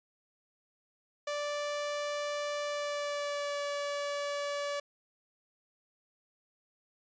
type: tone with pitch glide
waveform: sawtooth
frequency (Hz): 585 to 574.6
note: D5 to D5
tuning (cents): -7 to -38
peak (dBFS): -29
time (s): 1.27-4.8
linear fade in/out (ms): 5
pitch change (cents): -31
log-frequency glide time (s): 2.65-3.62
effects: resampled to 16000 Hz